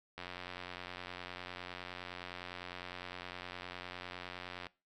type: click train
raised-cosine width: 0.3 ms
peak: -27 dBFS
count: 404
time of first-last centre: 0.18-4.668 s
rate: 89.8 Hz
effects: noise-tail reverb RT60 0.3 s tail -22 dB re dry

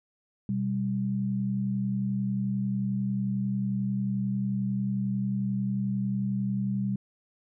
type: tone pair together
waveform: sine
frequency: 125.91 / 197.1 Hz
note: B2 / G3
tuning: +34 / +10 cents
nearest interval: minor sixth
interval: 776 cents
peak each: -31 / -27 dBFS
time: 0.49-6.96 s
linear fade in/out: 2 ms
effects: none

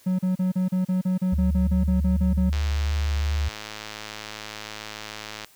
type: tone bursts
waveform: triangle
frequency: 184.7 Hz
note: F#3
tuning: 3 cents flat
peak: -18 dBFS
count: 15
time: 0.06-2.5 s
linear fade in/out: 10 ms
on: 130 ms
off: 35 ms
type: tone with vibrato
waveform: sine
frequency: 73.42 Hz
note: D2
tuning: in tune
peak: -21 dBFS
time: 1.32-3.49 s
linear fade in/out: 10 ms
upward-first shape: triangle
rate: 2.6 Hz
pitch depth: 21 cents each way
type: click train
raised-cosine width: 0.2 ms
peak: -17 dBFS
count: 313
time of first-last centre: 2.53-5.446 s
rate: 107 Hz
effects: white hiss -55 dBFS RMS until 5.55 s

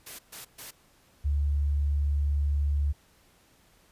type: noise bursts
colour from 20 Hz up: white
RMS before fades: -42 dBFS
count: 3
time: 0.06-0.71 s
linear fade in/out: 10 ms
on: 130 ms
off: 130 ms
type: tone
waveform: sine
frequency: 72 Hz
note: D2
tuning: 34 cents flat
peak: -23 dBFS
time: 1.24-2.93 s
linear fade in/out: 20 ms
effects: pink hiss -62 dBFS RMS until 3.91 s + resampled to 32000 Hz

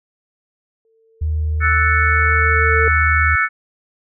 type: tone with exponential growth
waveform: sine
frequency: 448.4 Hz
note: A4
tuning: 33 cents sharp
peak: -17 dBFS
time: 0.85-2.88 s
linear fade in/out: 1 ms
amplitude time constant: 440 ms
type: tone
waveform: sine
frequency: 77.78 Hz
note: D#2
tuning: in tune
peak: -16 dBFS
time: 1.21-3.36 s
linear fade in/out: 10 ms
type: chord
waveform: sine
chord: F# minor seventh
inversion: third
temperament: equal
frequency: 1318.5 / 1480 / 1760 / 2217 Hz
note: E6 / F#6 / A6 / C#7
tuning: 0 / 0 / 0 / 0 cents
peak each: -19 dBFS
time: 1.6-3.49 s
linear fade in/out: 50 ms
effects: none

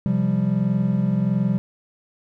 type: chord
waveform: triangle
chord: C suspended fourth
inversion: none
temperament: equal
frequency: 130.81 / 174.61 / 196 Hz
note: C3 / F3 / G3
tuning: 0 / 0 / 0 cents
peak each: -22 / -21 / -19 dBFS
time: 0.06-1.58 s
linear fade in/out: 0 ms
effects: none

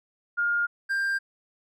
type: tone pair in turn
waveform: sine / triangle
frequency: 1415 / 1590.4 Hz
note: F6 / G6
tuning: +22 / +25 cents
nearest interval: major second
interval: 203 cents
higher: second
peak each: -22 dBFS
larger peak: neither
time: 0.37-0.67 / 0.89-1.19 s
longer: neither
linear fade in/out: 20 ms
effects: none

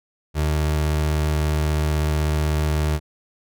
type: tone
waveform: 30% pulse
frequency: 76.3 Hz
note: D#2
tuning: 33 cents flat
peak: -16 dBFS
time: 0.34-3 s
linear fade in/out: 50 ms
effects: none

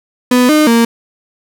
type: tone with pitch steps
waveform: 35% pulse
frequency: 248.9 / 305.1 / 231.9 Hz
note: B3 / D#4 / A#3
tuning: +14 / -34 / -9 cents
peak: -5 dBFS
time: 0.31-0.85 s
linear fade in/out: 5 ms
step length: 180 ms
effects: none

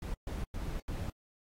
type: noise bursts at uneven times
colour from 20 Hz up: brown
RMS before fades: -37 dBFS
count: 4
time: 0.02-0.14 / 0.27-0.44 / 0.54-0.8 / 0.88-1.1 s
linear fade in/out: 2 ms
effects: AAC 48 kbps

